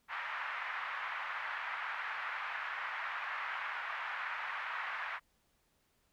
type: band-pass noise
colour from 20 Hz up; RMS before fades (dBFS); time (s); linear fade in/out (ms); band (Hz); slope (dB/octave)
white; -40; 0.08-5.2; 50; 920 to 2000; 24
effects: pink hiss -75 dBFS RMS until 6.12 s